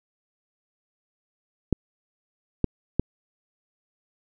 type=clicks; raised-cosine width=3 ms; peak=-7 dBFS; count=3; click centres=1.727 / 2.643 / 2.996 s; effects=none